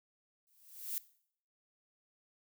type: noise with exponential growth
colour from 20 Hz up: violet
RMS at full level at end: -35 dBFS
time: 0.47-0.98 s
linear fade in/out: 0 ms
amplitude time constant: 110 ms
effects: noise-tail reverb RT60 0.6 s tail -19 dB re dry